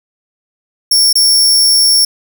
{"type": "tone with dropouts", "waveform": "sawtooth", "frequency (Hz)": 5470, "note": "F8", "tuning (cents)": -37, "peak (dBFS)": -4, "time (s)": [0.91, 2.05], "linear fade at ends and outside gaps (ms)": 5, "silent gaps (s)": [1.129, 1.154], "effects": []}